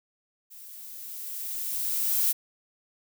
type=noise with level ramp; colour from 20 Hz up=violet; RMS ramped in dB=-47 to -23 dBFS; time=0.5-2.33 s; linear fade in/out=20 ms; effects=none